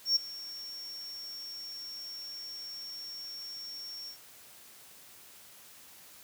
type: tone with ADSR envelope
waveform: triangle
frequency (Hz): 5500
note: F8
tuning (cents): -27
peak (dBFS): -20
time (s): 0.05-4.18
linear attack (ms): 110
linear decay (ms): 12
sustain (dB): -19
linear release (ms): 100
effects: white hiss -54 dBFS RMS until 6.23 s + high-pass 60 Hz 12 dB/octave